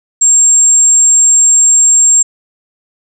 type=tone; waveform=sine; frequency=7459 Hz; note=A#8; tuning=in tune; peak=-4 dBFS; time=0.21-2.23 s; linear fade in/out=10 ms; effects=none